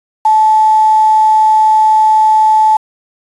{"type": "tone with quantisation", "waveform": "sine", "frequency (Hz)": 868, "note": "A5", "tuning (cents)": -24, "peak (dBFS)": -5, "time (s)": [0.25, 2.77], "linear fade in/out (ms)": 5, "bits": 5, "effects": ["resampled to 24000 Hz"]}